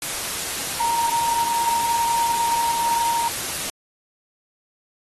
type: tone in noise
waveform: sine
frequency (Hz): 932.3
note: A#5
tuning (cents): 0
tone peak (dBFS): -19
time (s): 0.8-3.28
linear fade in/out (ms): 2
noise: white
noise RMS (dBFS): -27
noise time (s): 0.02-3.7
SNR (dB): +5
effects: AAC 32 kbps